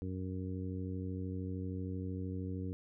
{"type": "harmonic tone", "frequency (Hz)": 93, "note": "F#2", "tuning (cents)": 9, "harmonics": [1, 2, 3, 4, 5], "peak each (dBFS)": [-39, -43, -43, -50, -49], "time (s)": [0.02, 2.73], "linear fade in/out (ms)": 0, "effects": []}